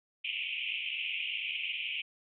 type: band-pass noise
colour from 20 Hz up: pink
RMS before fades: -36 dBFS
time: 0.24-2.02 s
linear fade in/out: 10 ms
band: 2300 to 3100 Hz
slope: 96 dB/octave
effects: none